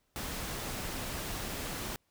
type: noise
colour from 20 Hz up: pink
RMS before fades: -38 dBFS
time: 0.16-1.96 s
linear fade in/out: 0 ms
effects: pink hiss -75 dBFS RMS until 2.1 s